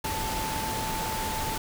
sine tone in noise, 880 Hz, A5, in tune, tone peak -32 dBFS, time 0.04-1.58 s, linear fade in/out 5 ms, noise pink, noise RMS -32 dBFS, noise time 0.04-1.58 s, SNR -3 dB, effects none

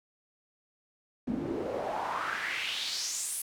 pink noise with band-pass filter sweep, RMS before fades -34 dBFS, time 1.27-3.42 s, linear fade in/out 5 ms, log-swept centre 220 to 11000 Hz, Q 3.4, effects none

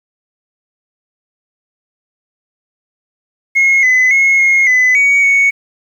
sine tone with pitch steps, 2162 / 2019 / 2169 / 2151 / 2010 / 2249 / 2223 Hz, C#7 / B6 / C#7 / C7 / B6 / C#7 / C#7, -44 / +38 / -38 / +47 / +30 / +24 / +4 cents, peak -5 dBFS, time 3.55-5.51 s, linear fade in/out 20 ms, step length 280 ms, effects tanh soft clip ceiling -5 dBFS + 7-bit

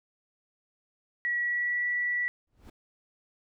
sine tone with pitch glide, 1928 to 1951.5 Hz, B6 to B6, -42 to -21 cents, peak -26 dBFS, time 1.25-2.28 s, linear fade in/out 0 ms, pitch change +21 cents, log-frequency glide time 1.4-1.83 s
brown noise with exponential growth, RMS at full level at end -42 dBFS, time 2.47-2.7 s, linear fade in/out 5 ms, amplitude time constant 48 ms
effects none

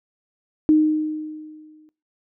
sine tone with exponential decay, 308.5 Hz, D#4, 15 cents flat, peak -10 dBFS, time 0.69-1.89 s, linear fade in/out 0 ms, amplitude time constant 260 ms, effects noise-tail reverb RT60 0.3 s tail -22 dB re dry

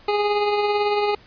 25% pulse tone with tremolo, 413.5 Hz, G#4, 8 cents flat, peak -13 dBFS, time 0.08-1.15 s, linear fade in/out 5 ms, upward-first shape triangle, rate 18 Hz, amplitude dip 40%, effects pink hiss -50 dBFS RMS until 1.26 s + resampled to 11025 Hz

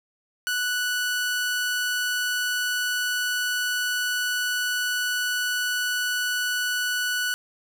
sawtooth tone, 1480 Hz, F#6, in tune, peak -20 dBFS, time 0.47-7.34 s, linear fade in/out 0 ms, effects none

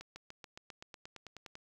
accelerating click train, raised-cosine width 0.2 ms, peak -30 dBFS, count 14, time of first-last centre 0.01-1.554 s, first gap 150 ms, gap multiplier 0.96, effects 10-bit

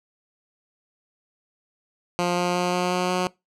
10% pulse tone with pitch steps, 176.2 / 177.32 / 178.45 / 179.59 / 180.74 / 181.89 Hz, F3 / F3 / F3 / F3 / F#3 / F#3, +16 / +27 / +38 / +49 / -40 / -29 cents, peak -13 dBFS, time 2.19-3.27 s, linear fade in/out 0 ms, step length 180 ms, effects noise-tail reverb RT60 0.2 s tail -22 dB re dry + low-pass 8000 Hz 12 dB/octave

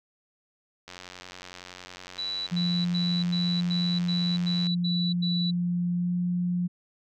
click train, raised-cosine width 0.2 ms, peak -24 dBFS, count 345, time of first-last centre 0.88-4.669 s, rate 90.8 Hz
sine tone bursts, 3951 Hz, B7, in tune, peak -29 dBFS, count 9, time 2.18-5.51 s, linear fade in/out 10 ms, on 290 ms, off 90 ms
sine tone with pitch glide, 175.6 to 177.23 Hz, F3 to F3, +10 to +26 cents, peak -24 dBFS, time 2.51-6.68 s, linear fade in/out 20 ms, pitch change +16 cents, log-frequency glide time 5.95-6.12 s
effects none

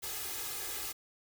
white noise with comb filter, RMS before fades -39 dBFS, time 0.02-0.93 s, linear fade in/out 20 ms, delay 2.4 ms, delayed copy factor +1, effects none

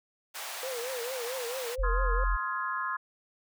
pink high-pass noise, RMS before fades -39 dBFS, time 0.34-1.76 s, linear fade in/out 20 ms, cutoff 670 Hz, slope 24 dB/octave
sine tone with vibrato, 496.9 Hz, B4, 11 cents sharp, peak -34 dBFS, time 0.63-2.24 s, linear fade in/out 2 ms, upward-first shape triangle, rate 4.5 Hz, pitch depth 140 cents each way
sine tone, 44.19 Hz, F1, 21 cents sharp, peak -25 dBFS, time 1.78-2.37 s, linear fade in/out 20 ms
sine chord, F minor seventh, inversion second, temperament just, 1047.7 / 1257.2 / 1396.9 / 1676.3 Hz, C6 / Eb6 / F6 / Ab6, +2 / +18 / 0 / +16 cents, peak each -33 / -36 / -38 / -36 dBFS, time 1.83-2.97 s, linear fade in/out 10 ms
effects none

